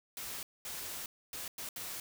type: noise bursts at uneven times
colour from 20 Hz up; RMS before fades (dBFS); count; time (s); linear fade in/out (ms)
white; -42; 5; 0.17-0.43 / 0.65-1.06 / 1.33-1.48 / 1.58-1.69 / 1.76-2; 2
effects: none